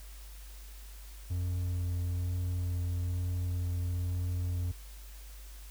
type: tone with vibrato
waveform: triangle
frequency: 88.7 Hz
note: F2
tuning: 27 cents sharp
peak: -28 dBFS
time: 1.3-4.72 s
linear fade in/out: 10 ms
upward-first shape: sine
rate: 1.1 Hz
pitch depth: 12 cents each way
effects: added 50 Hz sine -45 dBFS peak until 5.7 s + white hiss -55 dBFS RMS until 5.7 s